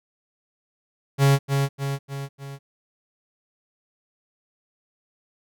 45% pulse tone with echo, 138.59 Hz, C#3, in tune, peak -14 dBFS, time 1.18-1.39 s, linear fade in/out 50 ms, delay 300 ms, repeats 4, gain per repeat -5 dB, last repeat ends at 2.59 s, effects none

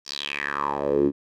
10% pulse tone with band-pass filter sweep, 71.4 Hz, D2, 48 cents flat, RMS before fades -25 dBFS, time 0.05-1.12 s, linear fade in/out 50 ms, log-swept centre 5500 to 280 Hz, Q 5.1, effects none

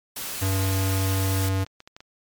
white noise, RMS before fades -32 dBFS, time 0.16-1.49 s, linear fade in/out 5 ms
square tone, 95.9 Hz, G2, 37 cents flat, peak -22 dBFS, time 0.41-1.65 s, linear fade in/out 20 ms
clicks, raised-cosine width 0.2 ms, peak -26 dBFS, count 9, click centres 1.347 / 1.439 / 1.571 / 1.606 / 1.665 / 1.804 / 1.875 / 1.965 / 2.005 s
effects MP3 96 kbps

